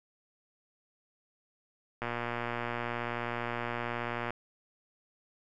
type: click train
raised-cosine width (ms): 0.5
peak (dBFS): -19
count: 273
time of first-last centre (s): 2.02-4.306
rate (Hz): 119
effects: none